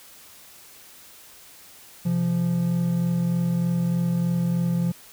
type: tone pair together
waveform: triangle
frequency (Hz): 129.2 / 172.46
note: C3 / F3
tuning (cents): -21 / -21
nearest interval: perfect fourth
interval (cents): 500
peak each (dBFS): -26 / -19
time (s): 2.05-4.92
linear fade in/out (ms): 10
effects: white hiss -48 dBFS RMS until 5.12 s